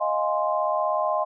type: chord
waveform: sine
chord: F minor seventh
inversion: third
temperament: equal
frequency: 622.3 / 698.5 / 830.6 / 1046.5 Hz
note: Eb5 / F5 / Ab5 / C6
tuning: 0 / 0 / 0 / 0 cents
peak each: -25 / -28 / -30 / -26 dBFS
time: 0-1.25 s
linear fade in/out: 20 ms
effects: none